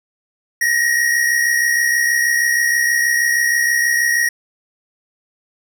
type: tone pair together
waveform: square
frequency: 1826.7 / 1893 Hz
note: A#6 / A#6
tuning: -36 / +26 cents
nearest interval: minor second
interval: 62 cents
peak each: -22 / -15 dBFS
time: 0.61-4.29 s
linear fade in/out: 5 ms
effects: none